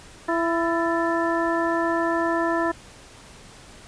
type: harmonic tone with a mistuned harmonic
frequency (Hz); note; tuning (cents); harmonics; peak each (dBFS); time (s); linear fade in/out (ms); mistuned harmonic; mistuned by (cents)
334; E4; +23; 1 / 2 / 3 / 4 / 5; -24 / -26 / -27 / -31 / -29; 0.28-2.72; 10; 5; +87
effects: pink hiss -46 dBFS RMS until 3.87 s + resampled to 22050 Hz